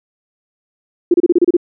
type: tone bursts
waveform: sine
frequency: 349 Hz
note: F4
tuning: 1 cent flat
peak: -6 dBFS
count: 8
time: 1.11-1.568 s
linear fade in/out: 5 ms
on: 31 ms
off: 30 ms
effects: none